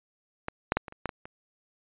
clicks, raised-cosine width 0.5 ms, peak -16 / -8 / -9 / -24 / -29 / -13 / -20 / -27 dBFS, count 8, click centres 0.484 / 0.721 / 0.77 / 0.882 / 0.924 / 1.057 / 1.092 / 1.255 s, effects resampled to 8000 Hz

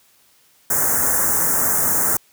white band-stop noise, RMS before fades -18 dBFS, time 0.7-2.17 s, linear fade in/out 5 ms, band 1800 to 6300 Hz, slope 48 dB/octave, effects white hiss -56 dBFS RMS until 2.32 s + high-pass 60 Hz 12 dB/octave

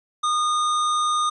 square tone, 1225 Hz, D#6, 27 cents flat, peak -20 dBFS, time 0.23-1.3 s, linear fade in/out 10 ms, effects resampled to 22050 Hz

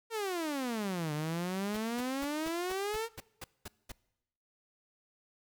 sawtooth exponential two-way sweep, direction down then up, 466.2 to 147.5 to 466.2 Hz, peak -29 dBFS, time 0.1-3.09 s, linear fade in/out 50 ms, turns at 1.13 s
pink noise bursts, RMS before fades -43 dBFS, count 10, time 1.74-3.92 s, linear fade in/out 5 ms, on 29 ms, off 210 ms
effects noise-tail reverb RT60 0.9 s tail -22 dB re dry

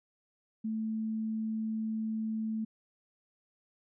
sine tone, 220 Hz, A3, in tune, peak -31 dBFS, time 0.64-2.65 s, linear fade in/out 10 ms, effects none

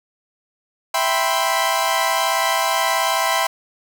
sawtooth chord, C major seventh, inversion first, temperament equal, 659.3 / 784 / 987.8 / 1046.5 Hz, E5 / G5 / B5 / C6, 0 / 0 / 0 / 0 cents, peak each -19 dBFS, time 0.94-3.47 s, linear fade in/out 5 ms, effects none

